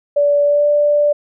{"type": "tone with pitch glide", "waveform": "sine", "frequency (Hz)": [578, 587.4], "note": ["D5", "D5"], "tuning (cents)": [-28, 0], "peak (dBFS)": -10, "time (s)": [0.16, 1.13], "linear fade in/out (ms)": 10, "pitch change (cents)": 28, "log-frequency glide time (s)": [0.43, 0.67], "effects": []}